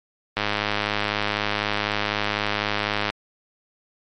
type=click train; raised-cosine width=0.3 ms; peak=-6 dBFS; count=285; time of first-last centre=0.37-3.101 s; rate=104 Hz; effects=MP3 48 kbps